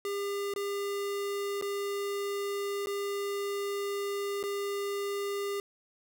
square tone with dropouts, 402.1 Hz, G4, 44 cents sharp, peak -32 dBFS, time 0.05-5.6 s, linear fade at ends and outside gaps 1 ms, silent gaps 0.538-0.561 / 1.613-1.623 / 2.86-2.87 / 4.429-4.437 s, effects none

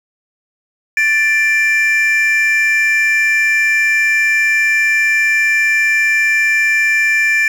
triangle tone pair together, 1760 / 2365 Hz, A6 / D7, 0 / +12 cents, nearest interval perfect fourth, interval 512 cents, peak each -11 dBFS, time 0.97-7.48 s, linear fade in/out 2 ms, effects tanh soft clip ceiling -3 dBFS + 7-bit

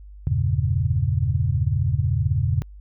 sine chord, E diminished seventh, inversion none, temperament equal, 82.41 / 98 / 116.54 / 138.59 Hz, E2 / G2 / Bb2 / Db3, 0 / 0 / 0 / 0 cents, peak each -24 dBFS, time 0.27-2.62 s, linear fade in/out 0 ms, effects added 50 Hz sine -39 dBFS peak until 2.8 s

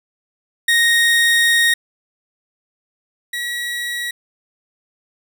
30% pulse tone pair in turn, 1864.7 / 1919.3 Hz, A#6 / B6, 0 / -50 cents, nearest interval unison, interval 50 cents, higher second, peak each -9 / -19 dBFS, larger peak first, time 0.68-1.74 / 3.33-4.11 s, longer first, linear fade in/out 5 ms, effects none

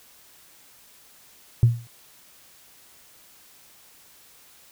sine tone with exponential decay, 117.7 Hz, A#2, 17 cents sharp, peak -8 dBFS, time 1.63-1.87 s, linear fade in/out 0 ms, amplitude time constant 52 ms, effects tanh soft clip ceiling -7 dBFS + white hiss -53 dBFS RMS until 4.71 s

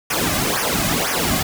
pink noise with flanger, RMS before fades -20 dBFS, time 0.1-1.43 s, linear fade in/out 5 ms, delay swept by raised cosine 0.24 to 2.24 ms, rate 2 Hz, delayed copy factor -0.9, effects none

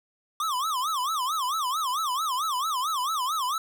square tone with vibrato, 1141 Hz, C#6, 50 cents sharp, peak -26 dBFS, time 0.4-3.58 s, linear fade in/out 2 ms, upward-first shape sine, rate 4.5 Hz, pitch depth 250 cents each way, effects none

